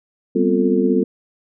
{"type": "tone cluster", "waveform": "sine", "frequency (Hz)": [196.7, 245.6, 261.5, 353, 444.4], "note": ["G3", "B3", "C4", "F4", "A4"], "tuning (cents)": [6, -9, -1, 19, 17], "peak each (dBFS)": -20, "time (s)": [0.35, 1.04], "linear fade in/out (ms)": 10, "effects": []}